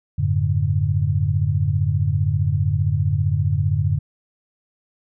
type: tone cluster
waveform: sine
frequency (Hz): 90.7 / 105.9 / 143.8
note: F#2 / G#2 / D3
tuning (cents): -34 / +34 / -36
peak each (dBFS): -21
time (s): 0.18-3.99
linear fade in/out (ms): 10
effects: none